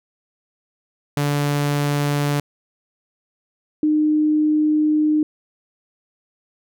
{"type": "tone pair in turn", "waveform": ["sawtooth", "sine"], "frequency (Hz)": [144.8, 305], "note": ["D3", "D#4"], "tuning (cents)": [-24, -34], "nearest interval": "octave + minor second", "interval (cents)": 1290, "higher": "second", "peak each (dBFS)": -14, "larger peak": "neither", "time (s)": [[1.17, 2.4], [3.83, 5.23]], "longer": "second", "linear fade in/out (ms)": 2, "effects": []}